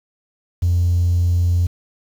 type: tone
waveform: triangle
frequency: 87.31 Hz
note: F2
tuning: in tune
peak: -10 dBFS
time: 0.62-1.67 s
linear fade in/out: 10 ms
effects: tanh soft clip ceiling -10 dBFS + 7-bit